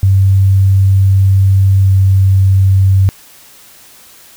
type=tone with pitch glide; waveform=sine; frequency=96.7 to 96.09 Hz; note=G2 to G2; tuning=-23 to -34 cents; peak=-5 dBFS; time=0.03-3.09 s; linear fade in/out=0 ms; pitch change=-11 cents; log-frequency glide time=1.81-1.9 s; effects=white hiss -40 dBFS RMS until 4.36 s